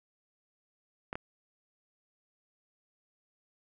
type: clicks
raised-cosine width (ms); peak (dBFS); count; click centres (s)
0.5; -21; 2; 1.129 / 1.155
effects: none